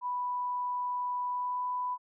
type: tone with pitch glide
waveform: sine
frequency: 987.8 to 994.1 Hz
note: B5 to B5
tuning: 0 to +11 cents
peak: -30 dBFS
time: 0.01-1.98 s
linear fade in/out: 50 ms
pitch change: +11 cents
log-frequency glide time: 1.28-1.65 s
effects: none